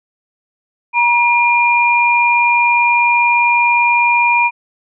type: tone pair together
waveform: sine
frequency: 955 / 2406 Hz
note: A#5 / D7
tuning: +42 / +41 cents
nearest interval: octave + major third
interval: 1599 cents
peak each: -12 dBFS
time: 0.93-4.51 s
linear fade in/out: 50 ms
effects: none